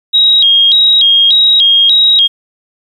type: tone with vibrato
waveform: sine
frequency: 3520 Hz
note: A7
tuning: in tune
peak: -4 dBFS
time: 0.13-2.28 s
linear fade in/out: 20 ms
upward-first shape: square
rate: 1.7 Hz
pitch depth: 140 cents each way
effects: 7-bit